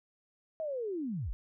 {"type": "linear sweep", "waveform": "sine", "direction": "down", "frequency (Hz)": [652, 31.36], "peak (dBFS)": -33, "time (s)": [0.6, 1.33], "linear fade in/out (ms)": 0, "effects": []}